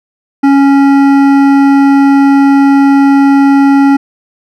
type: tone with hard clipping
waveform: triangle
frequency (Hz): 277.2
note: C#4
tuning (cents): 0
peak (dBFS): -5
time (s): 0.43-3.97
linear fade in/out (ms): 10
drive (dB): 16
effects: none